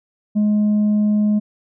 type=tone with tanh clipping; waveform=sine; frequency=209.9 Hz; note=G#3; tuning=19 cents sharp; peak=-14 dBFS; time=0.35-1.4 s; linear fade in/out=20 ms; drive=2 dB; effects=none